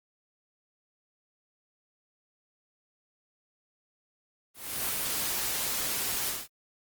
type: noise with ADSR envelope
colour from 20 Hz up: white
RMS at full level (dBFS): -29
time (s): 4.54-6.48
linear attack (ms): 350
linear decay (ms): 7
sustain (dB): -2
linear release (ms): 200
effects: Opus 24 kbps